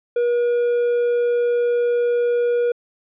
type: tone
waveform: triangle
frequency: 480 Hz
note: B4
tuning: 49 cents flat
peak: -14 dBFS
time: 0.16-2.72 s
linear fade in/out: 5 ms
effects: resampled to 8000 Hz